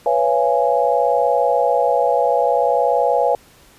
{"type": "chord", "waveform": "sine", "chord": "C# dominant seventh", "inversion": "third", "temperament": "equal with one note detuned", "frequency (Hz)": [493.9, 554.4, 680.9, 830.6], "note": ["B4", "C#5", "E#5", "G#5"], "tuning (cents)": [0, 0, -44, 0], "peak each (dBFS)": -19, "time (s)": [0.06, 3.35], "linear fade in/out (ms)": 2, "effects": ["pink hiss -49 dBFS RMS until 3.78 s", "resampled to 32000 Hz"]}